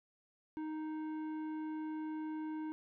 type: tone with tanh clipping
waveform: sine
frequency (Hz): 311.1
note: D#4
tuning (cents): 0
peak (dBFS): -40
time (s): 0.57-2.72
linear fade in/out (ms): 0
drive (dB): 11
effects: none